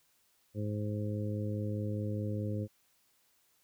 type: harmonic tone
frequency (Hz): 104.8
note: G#2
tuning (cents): +16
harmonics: 1 / 2 / 3 / 4 / 5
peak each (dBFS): -34 / -39 / -42 / -45 / -43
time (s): 0.54-2.68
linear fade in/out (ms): 50
effects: white hiss -71 dBFS RMS until 3.63 s